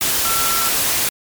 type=tone in noise; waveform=sine; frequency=1346 Hz; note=E6; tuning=36 cents sharp; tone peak=-22 dBFS; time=0.25-0.69 s; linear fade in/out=2 ms; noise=white; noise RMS=-18 dBFS; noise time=0.01-1.09 s; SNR=-7 dB; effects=MP3 96 kbps